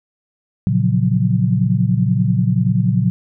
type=chord; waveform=sine; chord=Gb major seventh; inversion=first; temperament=equal; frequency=116.54 / 138.59 / 174.61 / 185 Hz; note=Bb2 / Db3 / F3 / Gb3; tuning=0 / 0 / 0 / 0 cents; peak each=-17 / -19 / -20 / -18 dBFS; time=0.67-3.1 s; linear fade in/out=0 ms; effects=none